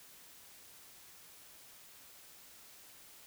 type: silence
effects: white hiss -57 dBFS RMS until 3.26 s